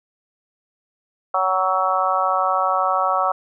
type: harmonic tone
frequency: 187.4 Hz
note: F#3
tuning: 22 cents sharp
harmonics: 3 / 4 / 5 / 6 / 7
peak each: -25 / -22 / -26 / -22 / -22 dBFS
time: 1.34-3.32 s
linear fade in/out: 5 ms
effects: none